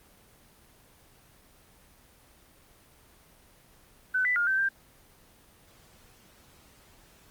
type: tone with pitch steps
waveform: sine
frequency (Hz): 1511 / 1988 / 1417 / 1550 / 1583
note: F#6 / B6 / F6 / G6 / G6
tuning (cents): +36 / +11 / +25 / -20 / +17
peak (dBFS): -23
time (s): 4.14-4.69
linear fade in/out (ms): 10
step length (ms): 110
effects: pink hiss -58 dBFS RMS until 7.3 s + Opus 24 kbps